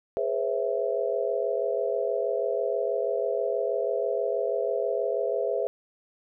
sine chord, C# minor seventh, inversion second, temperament equal with one note detuned, 415.3 / 493.9 / 540.1 / 659.3 Hz, G#4 / B4 / C#5 / E5, 0 / 0 / -45 / 0 cents, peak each -30 dBFS, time 0.17-5.67 s, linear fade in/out 0 ms, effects none

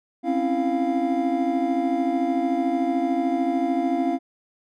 triangle tone cluster, 261.9 / 275.4 / 331.3 / 699 Hz, C4 / C#4 / E4 / F5, +2 / -11 / +9 / +1 cents, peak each -24 dBFS, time 0.23-4.19 s, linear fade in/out 50 ms, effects none

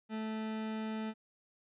40% pulse tone, 218.9 Hz, A3, 9 cents flat, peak -35 dBFS, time 0.09-1.14 s, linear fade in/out 50 ms, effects resampled to 8000 Hz

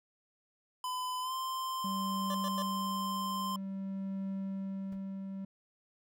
square tone with pitch glide, 1009 to 1042.8 Hz, B5 to C6, +37 to -6 cents, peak -35 dBFS, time 0.84-3.56 s, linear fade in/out 2 ms, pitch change +57 cents, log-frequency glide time 1.21-1.33 s
triangle tone with tremolo, 193.7 Hz, G3, 20 cents flat, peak -32 dBFS, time 1.84-5.45 s, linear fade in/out 5 ms, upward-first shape triangle, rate 0.51 Hz, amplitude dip 40%
25% pulse tone bursts, 580 Hz, D5, 22 cents flat, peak -34 dBFS, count 3, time 2.3-2.623 s, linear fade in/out 2 ms, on 45 ms, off 94 ms
brown noise with exponential decay, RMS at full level -44 dBFS, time 4.92-5.01 s, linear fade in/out 2 ms, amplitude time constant 18 ms
effects none

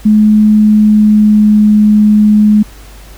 sine tone with pitch glide, 213 to 211 Hz, G#3 to G#3, +44 to +28 cents, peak -3 dBFS, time 0.05-2.63 s, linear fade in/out 10 ms, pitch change -16 cents, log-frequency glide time 0.53-1.64 s, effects added 50 Hz sine -32 dBFS peak until 3.17 s + pink hiss -38 dBFS RMS until 3.17 s

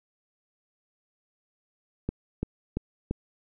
click train, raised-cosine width 3 ms, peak -15 dBFS, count 4, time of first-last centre 2.09-3.11 s, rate 2.94 Hz, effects none

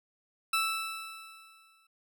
20% pulse tone with exponential decay, 1318.5 Hz, E6, in tune, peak -20 dBFS, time 0.53-1.87 s, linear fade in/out 5 ms, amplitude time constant 290 ms, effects none

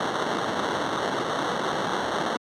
white noise with sample-and-hold, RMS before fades -26 dBFS, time 0-2.37 s, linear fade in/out 5 ms, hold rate 2450 Hz, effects high-pass 200 Hz 12 dB/octave + low-pass 5000 Hz 12 dB/octave

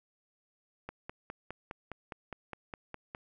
click train, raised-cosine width 0.5 ms, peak -25 dBFS, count 12, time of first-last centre 0.89-3.149 s, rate 4.87 Hz, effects none

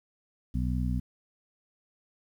harmonic tone, 61.8 Hz, B1, 2 cents sharp, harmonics 1 / 2 / 3 / 4, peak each -29 / -32 / -34 / -35 dBFS, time 0.54-1 s, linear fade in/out 10 ms, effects 10-bit

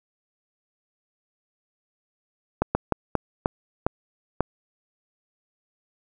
slowing click train, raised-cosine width 1 ms, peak -6 dBFS, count 7, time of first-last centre 2.62-4.406 s, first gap 130 ms, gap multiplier 1.33, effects none

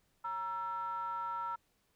triangle ring-modulated tone, 200 Hz, G3, 35 cents sharp, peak -30 dBFS, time 0.24-1.56 s, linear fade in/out 10 ms, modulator 1140 Hz, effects tanh soft clip ceiling -26 dBFS + pink hiss -75 dBFS RMS until 1.95 s

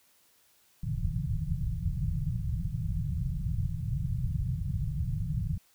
white low-pass noise, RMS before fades -31 dBFS, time 0.83-5.58 s, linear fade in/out 5 ms, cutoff 170 Hz, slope 96 dB/octave, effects white hiss -65 dBFS RMS until 5.74 s

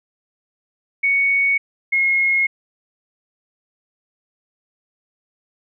sine tone pair in turn, 2226 / 2159 Hz, C#7 / C#7, +7 / -46 cents, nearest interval minor second, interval 53 cents, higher first, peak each -14 dBFS, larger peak neither, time 1.03-1.58 / 1.92-2.47 s, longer neither, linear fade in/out 10 ms, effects none

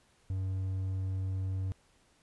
triangle tone, 94.8 Hz, F#2, 43 cents sharp, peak -29 dBFS, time 0.3-1.72 s, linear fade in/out 0 ms, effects pink hiss -67 dBFS RMS until 2.22 s + resampled to 24000 Hz

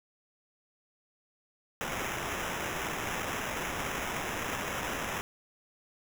blue noise with sample-and-hold, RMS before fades -35 dBFS, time 1.81-5.21 s, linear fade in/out 0 ms, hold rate 4410 Hz, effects none

